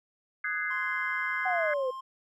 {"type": "chord", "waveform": "sine", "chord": "Ab dominant seventh", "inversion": "second", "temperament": "just", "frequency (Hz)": [1245.9, 1495.1, 1661.2, 2077], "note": ["Eb6", "Gb6", "Ab6", "C7"], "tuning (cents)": [2, 18, 0, -13], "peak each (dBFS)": [-39, -35, -33, -33], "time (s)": [0.44, 1.74], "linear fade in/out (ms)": 5}
{"type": "tone with pitch glide", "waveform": "triangle", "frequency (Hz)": [1046.5, 1056.8], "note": ["C6", "C6"], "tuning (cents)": [0, 17], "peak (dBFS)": -35, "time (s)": [0.7, 2.01], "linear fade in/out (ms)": 10, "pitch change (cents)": 17, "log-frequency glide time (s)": [1.5, 1.7]}
{"type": "exponential sweep", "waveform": "sine", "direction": "down", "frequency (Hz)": [764, 497.9], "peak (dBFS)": -27, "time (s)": [1.45, 1.91], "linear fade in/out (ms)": 10}
{"effects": []}